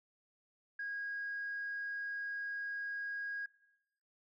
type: tone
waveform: sine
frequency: 1640 Hz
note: G#6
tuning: 22 cents flat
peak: -37 dBFS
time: 0.79-3.46 s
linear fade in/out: 5 ms
effects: noise-tail reverb RT60 1.0 s tail -21 dB re dry + tanh soft clip ceiling -33 dBFS